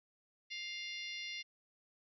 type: harmonic tone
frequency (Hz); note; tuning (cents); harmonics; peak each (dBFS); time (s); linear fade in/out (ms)
700; F5; +4; 3 / 4 / 5 / 6 / 7 / 8; -45 / -47 / -49 / -51 / -52 / -53; 0.5-1.43; 20
effects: none